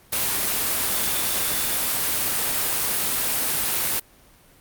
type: tone in noise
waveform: sine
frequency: 3520 Hz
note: A7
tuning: in tune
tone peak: -34 dBFS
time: 0.94-1.88 s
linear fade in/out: 10 ms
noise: white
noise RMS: -23 dBFS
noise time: 0.12-4 s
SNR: -14 dB
effects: pink hiss -53 dBFS RMS until 4.6 s + Opus 32 kbps